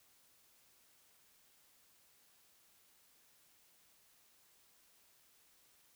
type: silence
effects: white hiss -69 dBFS RMS until 5.95 s